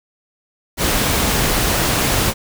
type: noise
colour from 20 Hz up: pink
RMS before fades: -17 dBFS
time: 0.77-2.34 s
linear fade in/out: 50 ms
effects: none